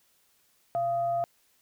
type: tone with frequency modulation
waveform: sine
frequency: 687 Hz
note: F5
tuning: 29 cents flat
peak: -25 dBFS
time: 0.75-1.24 s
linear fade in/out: 0 ms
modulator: 563 Hz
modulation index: 0.23
effects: white hiss -67 dBFS RMS until 1.61 s

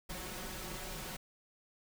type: noise with comb filter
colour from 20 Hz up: pink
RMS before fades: -43 dBFS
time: 0.09-1.17 s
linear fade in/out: 10 ms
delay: 5.4 ms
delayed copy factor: +0.7
effects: none

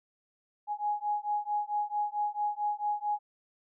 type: beating tone pair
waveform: sine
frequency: 830.6 / 835.1 Hz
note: G#5 / G#5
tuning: 0 / +9 cents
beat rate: 4.5 Hz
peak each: -32 / -32 dBFS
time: 0.67-3.19 s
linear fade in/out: 50 ms
effects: none

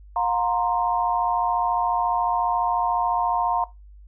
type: chord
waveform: sine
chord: F suspended fourth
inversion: none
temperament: equal with one note detuned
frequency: 714.4 / 932.3 / 1046.5 Hz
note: F5 / Bb5 / C6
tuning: +39 / 0 / 0 cents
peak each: -25 / -23 / -27 dBFS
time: 0.16-3.64 s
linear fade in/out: 2 ms
effects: noise-tail reverb RT60 0.2 s tail -17 dB re dry + added 50 Hz sine -43 dBFS peak until 4.07 s

